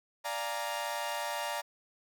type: chord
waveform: sawtooth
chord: Bb dominant seventh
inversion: first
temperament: equal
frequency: 587.3 / 698.5 / 830.6 / 932.3 Hz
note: D5 / F5 / Ab5 / Bb5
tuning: 0 / 0 / 0 / 0 cents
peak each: -35 / -37 / -38 / -33 dBFS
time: 0.24-1.62 s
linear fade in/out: 20 ms
effects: none